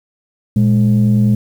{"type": "tone pair together", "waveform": "sine", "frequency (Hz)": [117.1, 207.4], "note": ["A#2", "G#3"], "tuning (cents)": [8, -2], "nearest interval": "minor seventh", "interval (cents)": 990, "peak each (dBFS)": -10, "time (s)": [0.56, 1.35], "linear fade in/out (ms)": 5, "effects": ["tanh soft clip ceiling -5 dBFS", "7-bit"]}